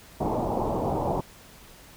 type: low-pass noise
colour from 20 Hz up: white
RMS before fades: -27 dBFS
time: 0.2-1.21 s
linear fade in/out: 10 ms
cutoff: 930 Hz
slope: 48 dB/octave
effects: pink hiss -50 dBFS RMS until 1.96 s